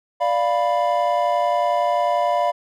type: chord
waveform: triangle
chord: B diminished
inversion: first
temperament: equal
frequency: 587.3 / 698.5 / 987.8 Hz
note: D5 / F5 / B5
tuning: 0 / 0 / 0 cents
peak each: -20 / -18 / -21 dBFS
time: 0.2-2.52 s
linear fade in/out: 20 ms
effects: none